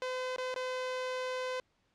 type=tone with dropouts; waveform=sawtooth; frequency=510 Hz; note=C5; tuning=44 cents flat; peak=-30 dBFS; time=0.02-1.6 s; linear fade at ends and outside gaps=1 ms; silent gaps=0.362-0.382 / 0.542-0.561 s; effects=pink hiss -74 dBFS RMS until 1.94 s + low-pass 5000 Hz 12 dB/octave